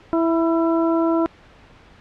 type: harmonic tone with a mistuned harmonic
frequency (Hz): 330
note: E4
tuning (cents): +2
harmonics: 1 / 2 / 3 / 4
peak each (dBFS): -17 / -23 / -27 / -29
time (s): 0.13-1.26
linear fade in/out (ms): 0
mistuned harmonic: 4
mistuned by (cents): +28
effects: pink hiss -48 dBFS RMS until 2 s + low-pass 3000 Hz 12 dB/octave